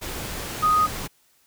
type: tone in noise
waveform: sine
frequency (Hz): 1244.5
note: D#6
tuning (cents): 0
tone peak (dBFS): -16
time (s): 0.62-0.87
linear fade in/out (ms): 20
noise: pink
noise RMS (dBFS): -32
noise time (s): 0.01-1.08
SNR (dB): +13
effects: white hiss -62 dBFS RMS until 1.46 s